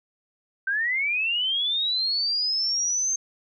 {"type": "linear sweep", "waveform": "sine", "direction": "up", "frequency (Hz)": [1533, 6360], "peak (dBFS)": -22, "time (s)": [0.67, 3.16], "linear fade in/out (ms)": 5, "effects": []}